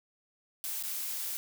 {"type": "noise with dropouts", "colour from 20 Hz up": "blue", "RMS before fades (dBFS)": -36, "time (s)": [0.64, 1.37], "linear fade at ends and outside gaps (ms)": 0, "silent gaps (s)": [0.826, 0.836], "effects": []}